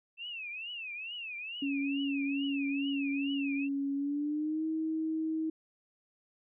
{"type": "tone with vibrato", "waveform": "sine", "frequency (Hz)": 2637, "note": "E7", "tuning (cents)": 0, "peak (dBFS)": -38, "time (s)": [0.17, 3.69], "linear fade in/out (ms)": 50, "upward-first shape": "triangle", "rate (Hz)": 2.3, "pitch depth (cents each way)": 210}
{"type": "tone with pitch glide", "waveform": "sine", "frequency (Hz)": [278.3, 317.8], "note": ["C#4", "D#4"], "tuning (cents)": [7, 37], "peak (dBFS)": -30, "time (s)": [1.62, 5.5], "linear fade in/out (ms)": 5, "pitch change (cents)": 230, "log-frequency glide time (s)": [3.95, 4.65]}
{"effects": []}